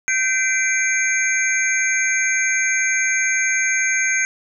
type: tone cluster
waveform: sine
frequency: 1549 / 2044 / 2340 / 6480 Hz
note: G6 / C7 / D7 / G#8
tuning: -21 / -41 / -7 / -43 cents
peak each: -22 dBFS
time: 0.08-4.25 s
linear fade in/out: 0 ms
effects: none